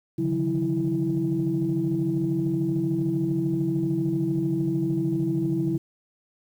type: tone cluster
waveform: sine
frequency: 140.2 / 153.3 / 180.4 / 329 Hz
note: C#3 / D#3 / F#3 / E4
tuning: +20 / -25 / -44 / -3 cents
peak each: -28 / -30 / -29 / -24 dBFS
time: 0.18-5.78 s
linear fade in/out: 10 ms
effects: tanh soft clip ceiling -14 dBFS + 9-bit